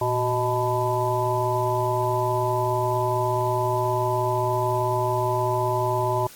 harmonic tone with a mistuned harmonic, 124.7 Hz, B2, 17 cents sharp, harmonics 1 / 3 / 5 / 7 / 8, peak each -27 / -27 / -27 / -27 / -27 dBFS, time 0.01-6.27 s, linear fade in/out 5 ms, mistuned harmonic 1, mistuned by -110 cents, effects white hiss -46 dBFS RMS until 6.35 s + AAC 64 kbps

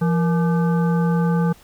harmonic tone with a mistuned harmonic, 170.1 Hz, F3, 45 cents flat, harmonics 1 / 3 / 5 / 7 / 9, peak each -16 / -26 / -30 / -33 / -35 dBFS, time 0.01-1.53 s, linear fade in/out 10 ms, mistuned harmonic 3, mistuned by -140 cents, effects pink hiss -50 dBFS RMS until 1.63 s

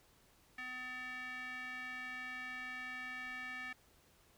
square tone with band-pass filter, 253.1 Hz, B3, 43 cents sharp, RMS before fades -45 dBFS, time 0.58-3.73 s, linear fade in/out 5 ms, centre 2000 Hz, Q 7.4, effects pink hiss -68 dBFS RMS until 4.37 s

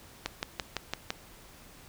click train, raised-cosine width 0.2 ms, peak -13 dBFS, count 6, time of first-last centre 0.26-1.105 s, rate 5.92 Hz, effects pink hiss -53 dBFS RMS until 1.88 s

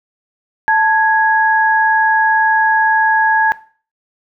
sine tone pair together, 881 / 1661.2 Hz, A5 / G#6, +2 / 0 cents, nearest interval major seventh, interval 1098 cents, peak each -12 dBFS, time 0.68-3.52 s, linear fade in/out 0 ms, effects noise-tail reverb RT60 0.4 s tail -17 dB re dry

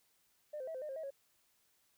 sine tone with pitch steps, 600 / 519 / 647 / 518 / 606 / 536 / 638 / 551 Hz, D5 / C5 / E5 / C5 / D#5 / C5 / D#5 / C#5, +37 / -14 / -32 / -17 / -46 / +42 / +43 / -11 cents, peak -39 dBFS, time 0.53-1.106 s, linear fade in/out 10 ms, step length 72 ms, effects tanh soft clip ceiling -36 dBFS + white hiss -74 dBFS RMS until 1.97 s

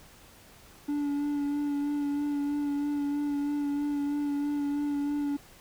triangle tone with vibrato, 288.7 Hz, D4, 30 cents flat, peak -25 dBFS, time 0.88-5.37 s, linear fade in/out 10 ms, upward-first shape sine, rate 3.1 Hz, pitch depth 20 cents each way, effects pink hiss -54 dBFS RMS until 5.6 s

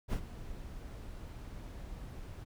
brown noise with ADSR envelope, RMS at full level -32 dBFS, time 0.08-2.45 s, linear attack 48 ms, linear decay 74 ms, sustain -13 dB, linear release 25 ms, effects none

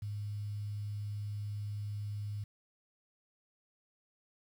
sine tone with quantisation, 103.5 Hz, G#2, 5 cents flat, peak -36 dBFS, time 0.02-2.44 s, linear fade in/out 5 ms, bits 10, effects none

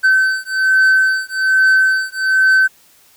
triangle beating tone pair, 1534 / 1535.2 Hz, G6 / G6, -38 / -37 cents, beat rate 1.2 Hz, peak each -12 dBFS, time 0.03-2.68 s, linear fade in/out 20 ms, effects white hiss -50 dBFS RMS until 3.16 s

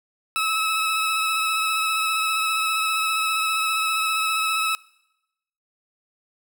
20% pulse tone with vibrato, 1297 Hz, E6, 28 cents flat, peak -16 dBFS, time 0.36-4.75 s, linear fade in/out 0 ms, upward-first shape triangle, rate 15 Hz, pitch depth 25 cents each way, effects noise-tail reverb RT60 0.9 s tail -23 dB re dry

